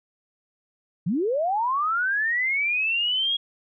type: linear sweep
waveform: sine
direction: up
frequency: 147 to 3322 Hz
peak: -21 dBFS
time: 1.06-3.37 s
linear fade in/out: 10 ms
effects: none